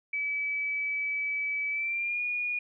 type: tone with pitch glide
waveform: sine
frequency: 2294 to 2444 Hz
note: D7 to D#7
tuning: -41 to -32 cents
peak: -28 dBFS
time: 0.13-2.59 s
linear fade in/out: 5 ms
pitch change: +109 cents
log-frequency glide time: 1.7-2.22 s
effects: none